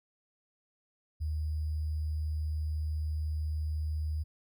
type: tone with sample-and-hold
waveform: sine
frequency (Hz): 77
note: D#2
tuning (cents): -17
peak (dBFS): -30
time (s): 1.2-4.24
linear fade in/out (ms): 20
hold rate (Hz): 4900
effects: none